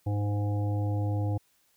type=harmonic tone; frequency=102.9 Hz; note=G#2; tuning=16 cents flat; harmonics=1 / 3 / 5 / 7 / 8; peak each=-26 / -36 / -40 / -43 / -44 dBFS; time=0.06-1.38 s; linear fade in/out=10 ms; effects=white hiss -68 dBFS RMS until 1.76 s

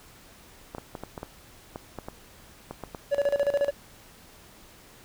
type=clicks; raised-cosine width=1 ms; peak=-21 dBFS; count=12; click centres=0.749 / 0.783 / 0.952 / 1.036 / 1.178 / 1.231 / 1.759 / 1.987 / 2.085 / 2.71 / 2.837 / 2.948 s
type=tone with tremolo; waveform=triangle; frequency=568 Hz; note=C#5; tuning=42 cents sharp; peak=-18 dBFS; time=3.11-3.71 s; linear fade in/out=20 ms; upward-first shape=square; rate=14 Hz; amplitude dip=80%
effects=pink hiss -52 dBFS RMS until 5.04 s

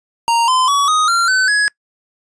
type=tone with pitch steps; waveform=square; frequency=930 / 1026 / 1131.8 / 1248.6 / 1377.4 / 1519.5 / 1676.3 Hz; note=A#5 / C6 / C#6 / D#6 / F6 / F#6 / G#6; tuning=-4 / -34 / +36 / +6 / -24 / +46 / +16 cents; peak=-12 dBFS; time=0.28-1.68 s; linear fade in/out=0 ms; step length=200 ms; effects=noise-tail reverb RT60 0.1 s tail -25 dB re dry + resampled to 22050 Hz

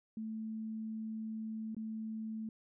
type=tone with dropouts; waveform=sine; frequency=220 Hz; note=A3; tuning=in tune; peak=-38 dBFS; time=0.17-2.49 s; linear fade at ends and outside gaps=2 ms; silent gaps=1.747-1.766 s; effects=none

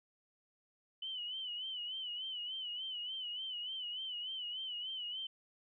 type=tone with vibrato; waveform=sine; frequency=3003 Hz; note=F#7; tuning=25 cents sharp; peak=-39 dBFS; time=1.02-5.27 s; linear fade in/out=5 ms; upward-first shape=sine; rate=3.4 Hz; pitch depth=80 cents each way; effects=none

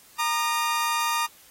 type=tone pair together; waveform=sawtooth; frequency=932.3 / 1216.3 Hz; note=A#5 / D#6; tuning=0 / -40 cents; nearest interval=perfect fourth; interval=460 cents; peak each=-22 dBFS; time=0.18-1.27 s; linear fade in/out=20 ms; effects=white hiss -53 dBFS RMS until 1.5 s + AAC 48 kbps

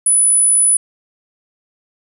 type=tone; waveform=sine; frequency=9956 Hz; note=D#9; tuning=in tune; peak=-9 dBFS; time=0.06-0.77 s; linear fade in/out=5 ms; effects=none

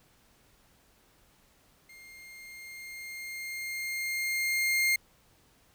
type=tone with level ramp; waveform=40% pulse; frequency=2119 Hz; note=C7; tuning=21 cents sharp; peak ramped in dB=-49 to -22 dBFS; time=1.89-4.96 s; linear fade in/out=5 ms; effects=pink hiss -64 dBFS RMS until 5.74 s

